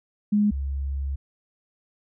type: tone pair in turn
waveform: sine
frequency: 207.7 / 68.77 Hz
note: G#3 / C#2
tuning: 0 / -13 cents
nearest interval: octave + perfect fifth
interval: 1913 cents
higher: first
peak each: -17 / -25 dBFS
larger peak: first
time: 0.32-0.51 / 0.51-1.16 s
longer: second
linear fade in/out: 10 ms
effects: none